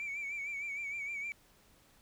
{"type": "tone with vibrato", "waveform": "sine", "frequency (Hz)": 2293, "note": "D7", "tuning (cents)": -42, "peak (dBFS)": -35, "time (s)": [0, 1.32], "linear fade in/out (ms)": 0, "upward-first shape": "sine", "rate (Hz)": 6.5, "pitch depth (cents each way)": 64, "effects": ["tanh soft clip ceiling -34 dBFS", "pink hiss -65 dBFS RMS until 2.01 s"]}